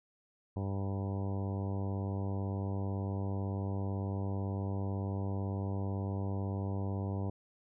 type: harmonic tone with a mistuned harmonic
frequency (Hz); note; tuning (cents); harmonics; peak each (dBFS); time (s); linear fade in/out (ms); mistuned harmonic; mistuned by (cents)
98; G2; 0; 1 / 2 / 3 / 4 / 5 / 6 / 7 / 8 / 9 / 10; -34 / -40 / -44 / -46 / -48 / -50 / -51 / -52 / -53 / -54; 0.56-7.3; 5; 9; +17
effects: none